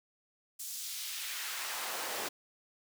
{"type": "noise with high-pass filter sweep", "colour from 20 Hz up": "pink", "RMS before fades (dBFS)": -39, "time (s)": [0.59, 2.29], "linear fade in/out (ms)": 10, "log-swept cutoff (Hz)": [7000, 400], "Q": 0.96, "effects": []}